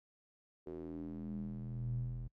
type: tone with band-pass filter sweep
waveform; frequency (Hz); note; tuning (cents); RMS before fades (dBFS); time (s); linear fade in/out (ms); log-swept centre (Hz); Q
square; 41.15; E1; -2; -42; 0.66-2.28; 10; 390 to 90; 4.5
effects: noise-tail reverb RT60 0.1 s tail -25 dB re dry